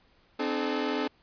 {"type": "tone cluster", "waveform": "sawtooth", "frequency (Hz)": [259.6, 301.1, 430], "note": ["C4", "D4", "A4"], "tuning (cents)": [-13, 43, -40], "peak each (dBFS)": -28, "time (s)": [0.39, 1.08], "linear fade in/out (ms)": 10, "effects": ["pink hiss -64 dBFS RMS until 1.22 s", "resampled to 11025 Hz"]}